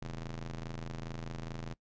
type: ring-modulated tone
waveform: sawtooth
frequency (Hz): 82.41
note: E2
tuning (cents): 0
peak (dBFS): -32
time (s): 0.02-1.74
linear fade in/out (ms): 5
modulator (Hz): 53.6
effects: noise-tail reverb RT60 0.1 s tail -21 dB re dry + resampled to 16000 Hz